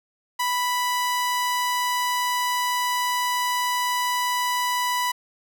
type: tone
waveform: sawtooth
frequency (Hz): 987.8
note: B5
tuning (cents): 0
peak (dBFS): -18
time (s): 0.39-5.12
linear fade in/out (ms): 10
effects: none